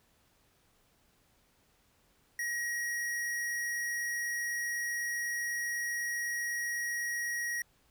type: tone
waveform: square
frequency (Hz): 1896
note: A#6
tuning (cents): +29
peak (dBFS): -33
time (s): 2.39-7.62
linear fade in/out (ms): 2
effects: pink hiss -69 dBFS RMS until 7.9 s